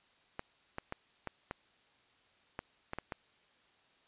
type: clicks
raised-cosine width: 0.5 ms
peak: -23 dBFS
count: 9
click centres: 0.394 / 0.784 / 0.924 / 1.273 / 1.511 / 2.591 / 2.934 / 2.986 / 3.122 s
effects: white hiss -68 dBFS RMS until 4.07 s + resampled to 8000 Hz